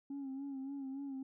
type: tone with vibrato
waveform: sine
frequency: 272.9 Hz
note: C#4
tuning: 27 cents flat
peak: -38 dBFS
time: 0.1-1.23 s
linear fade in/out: 5 ms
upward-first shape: sine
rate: 3.5 Hz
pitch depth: 53 cents each way
effects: tanh soft clip ceiling -38 dBFS